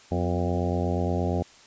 harmonic tone with a mistuned harmonic, 88.5 Hz, F2, 23 cents sharp, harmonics 1 / 2 / 3 / 4 / 5 / 6 / 7 / 8 / 9, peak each -27 / -30 / -32 / -33 / -34 / -35 / -35 / -36 / -37 dBFS, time 0.11-1.43 s, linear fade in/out 10 ms, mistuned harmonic 3, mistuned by -66 cents, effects white hiss -52 dBFS RMS until 1.66 s + resampled to 16000 Hz

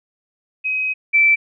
sine tone pair in turn, 2530 / 2328 Hz, D#7 / D7, +28 / -16 cents, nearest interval minor second, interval 144 cents, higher first, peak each -18 / -10 dBFS, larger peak second, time 0.64-0.94 / 1.13-1.36 s, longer first, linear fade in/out 20 ms, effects none

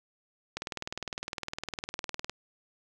click train, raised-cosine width 0.2 ms, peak -17 dBFS, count 35, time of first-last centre 0.57-2.296 s, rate 19.7 Hz, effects none

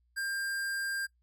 square tone, 1597 Hz, G6, 32 cents sharp, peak -33 dBFS, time 0.16-1.07 s, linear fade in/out 20 ms, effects noise-tail reverb RT60 0.1 s tail -19 dB re dry + added 60 Hz sine -68 dBFS peak until 1.22 s

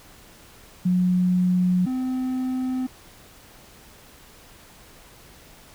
sine / triangle tone pair in turn, 181.1 / 256.8 Hz, F#3 / C4, -37 / -32 cents, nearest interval tritone, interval 605 cents, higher second, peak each -17 / -21 dBFS, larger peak first, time 0.85-1.86 / 1.86-2.87 s, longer neither, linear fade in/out 10 ms, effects pink hiss -49 dBFS RMS until 5.74 s

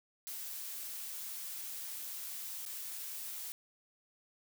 blue noise with dropouts, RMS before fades -43 dBFS, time 0.27-3.52 s, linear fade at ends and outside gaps 0 ms, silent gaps 2.652-2.662 s, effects none

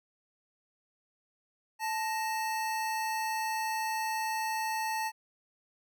square tone pair together, 880 / 1865.9 Hz, A5 / A#6, 0 / +1 cents, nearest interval octave + minor second, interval 1301 cents, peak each -32 / -39 dBFS, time 1.79-5.12 s, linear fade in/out 50 ms, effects none

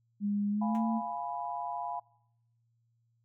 sine tone with pitch glide, 204.3 to 224.1 Hz, G#3 to A3, -28 to +32 cents, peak -28 dBFS, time 0.2-1.02 s, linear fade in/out 50 ms, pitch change +160 cents, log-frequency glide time 0.5-0.79 s
sine chord, F diminished, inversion none, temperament equal, 698.5 / 830.6 / 987.8 Hz, F5 / Ab5 / Cb6, 0 / 0 / 0 cents, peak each -38 dBFS, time 0.61-2 s, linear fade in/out 10 ms
5% pulse tone with exponential decay, 231.6 Hz, A#3, 11 cents flat, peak -36 dBFS, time 0.75-0.86 s, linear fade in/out 0 ms, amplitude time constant 23 ms
effects noise-tail reverb RT60 0.8 s tail -24 dB re dry + added 116 Hz sine -70 dBFS peak until 3.24 s

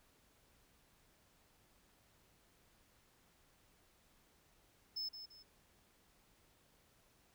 triangle tone with echo, 5230 Hz, E8, 15 cents flat, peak -38 dBFS, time 4.96-5.09 s, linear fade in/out 10 ms, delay 170 ms, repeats 2, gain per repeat -9 dB, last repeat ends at 5.43 s, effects pink hiss -71 dBFS RMS until 7.34 s

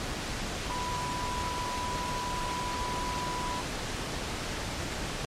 sine tone in noise, 987.8 Hz, B5, in tune, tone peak -33 dBFS, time 0.7-3.61 s, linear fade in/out 0 ms, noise pink, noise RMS -34 dBFS, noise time 0-5.25 s, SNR -2 dB, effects low-pass 7000 Hz 12 dB/octave + MP3 64 kbps

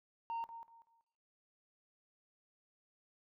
sine tone with echo, 921 Hz, A#5, 21 cents flat, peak -35 dBFS, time 0.3-0.44 s, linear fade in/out 0 ms, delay 190 ms, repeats 3, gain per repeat -12 dB, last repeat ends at 1.01 s, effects noise-tail reverb RT60 0.9 s tail -18 dB re dry + tanh soft clip ceiling -36 dBFS

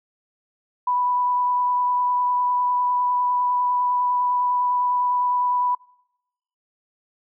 sine tone with vibrato, 987.8 Hz, B5, in tune, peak -18 dBFS, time 0.87-5.75 s, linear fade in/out 5 ms, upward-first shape triangle, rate 9.9 Hz, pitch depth 11 cents each way, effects noise-tail reverb RT60 0.9 s tail -26 dB re dry

